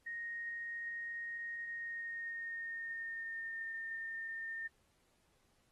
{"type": "tone with pitch glide", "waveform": "sine", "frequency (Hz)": [1864.7, 1814.8], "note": ["A#6", "A#6"], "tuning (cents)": [0, -47], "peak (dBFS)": -40, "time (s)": [0.06, 4.68], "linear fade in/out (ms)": 10, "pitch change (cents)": -47, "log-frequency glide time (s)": [1.65, 3.72], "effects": ["pink hiss -75 dBFS RMS until 5.71 s", "AAC 32 kbps"]}